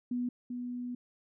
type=tone pair in turn; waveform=sine; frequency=245.5 / 245.5 Hz; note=B3 / B3; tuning=-10 / -10 cents; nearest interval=unison; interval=0 cents; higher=neither; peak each=-30 / -35 dBFS; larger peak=first; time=0.11-0.29 / 0.5-0.95 s; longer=second; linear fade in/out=5 ms; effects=none